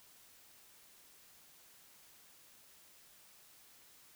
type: silence
effects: white hiss -62 dBFS RMS until 4.15 s